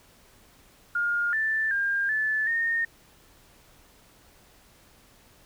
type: tone with pitch steps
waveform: sine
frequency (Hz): 1417 / 1765 / 1605 / 1741 / 1837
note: F6 / A6 / G6 / A6 / A#6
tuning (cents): +25 / +5 / +40 / -19 / -26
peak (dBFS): -23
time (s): 0.95-2.85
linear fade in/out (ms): 5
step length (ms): 380
effects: pink hiss -57 dBFS RMS until 5.45 s